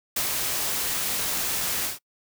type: noise with ADSR envelope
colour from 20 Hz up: white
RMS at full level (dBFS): -25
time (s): 0.16-1.99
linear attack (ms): 7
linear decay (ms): 100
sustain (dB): -2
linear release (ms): 140
effects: noise-tail reverb RT60 0.1 s tail -24 dB re dry